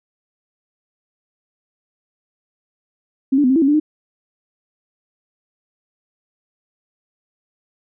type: tone with pitch steps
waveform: sine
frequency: 267.6 / 291.7 / 251.9 / 265.5 / 329.3 / 272.6 / 294.3 / 306.1 Hz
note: C4 / D4 / B3 / C4 / E4 / C#4 / D4 / D#4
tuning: +39 / -12 / +34 / +25 / -2 / -29 / +4 / -28 cents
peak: -11 dBFS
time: 3.32-3.8 s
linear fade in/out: 10 ms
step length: 60 ms
effects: none